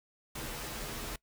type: noise with comb filter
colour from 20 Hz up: pink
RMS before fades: -40 dBFS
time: 0.35-1.16 s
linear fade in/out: 5 ms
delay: 11 ms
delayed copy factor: -0.95
effects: noise-tail reverb RT60 0.1 s tail -22 dB re dry